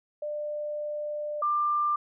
sine tone pair in turn, 596 / 1189.7 Hz, D5 / D6, +25 / +22 cents, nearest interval octave, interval 1197 cents, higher second, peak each -30 / -23 dBFS, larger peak second, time 0.22-1.42 / 1.42-1.96 s, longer first, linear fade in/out 5 ms, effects none

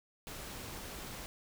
pink noise, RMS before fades -45 dBFS, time 0.27-1.26 s, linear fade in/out 0 ms, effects none

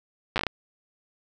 slowing click train, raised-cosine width 0.3 ms, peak -9 dBFS, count 7, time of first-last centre 0.36-0.467 s, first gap 8 ms, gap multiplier 1.32, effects none

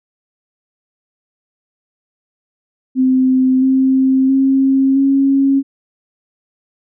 sine tone with pitch steps, 259.1 / 263.8 / 268.5 / 273.4 Hz, C4 / C4 / C4 / C#4, -17 / +14 / +45 / -24 cents, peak -9 dBFS, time 2.95-5.63 s, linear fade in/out 50 ms, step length 670 ms, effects none

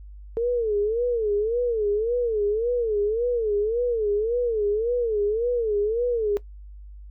sine tone with vibrato, 447.5 Hz, A4, 29 cents sharp, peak -20 dBFS, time 0.37-6.37 s, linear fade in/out 0 ms, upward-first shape sine, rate 1.8 Hz, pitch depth 160 cents each way, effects noise-tail reverb RT60 0.1 s tail -17 dB re dry + added 50 Hz sine -39 dBFS peak until 7.1 s

